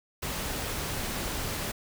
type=noise; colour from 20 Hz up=pink; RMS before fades=-33 dBFS; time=0.22-1.72 s; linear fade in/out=10 ms; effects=none